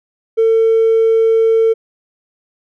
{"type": "tone with hard clipping", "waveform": "sine", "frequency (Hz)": 450, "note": "A4", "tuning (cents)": 39, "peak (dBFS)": -9, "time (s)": [0.37, 1.74], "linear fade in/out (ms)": 20, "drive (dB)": 1, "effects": []}